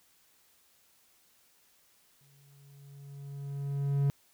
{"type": "tone with exponential growth", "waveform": "triangle", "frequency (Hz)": 140.3, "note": "C#3", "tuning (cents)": 21, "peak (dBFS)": -21, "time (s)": [2.21, 4.1], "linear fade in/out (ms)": 0, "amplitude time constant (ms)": 410, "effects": ["white hiss -66 dBFS RMS until 4.33 s"]}